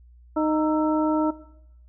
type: harmonic tone with a mistuned harmonic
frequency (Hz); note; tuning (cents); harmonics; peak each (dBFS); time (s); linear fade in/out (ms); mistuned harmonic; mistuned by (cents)
309.2; D#4; -11; 1 / 2 / 3 / 4; -22 / -26 / -29 / -31; 0.36-1.31; 10; 4; +120
effects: noise-tail reverb RT60 0.8 s tail -17 dB re dry + added 60 Hz sine -48 dBFS peak until 1.88 s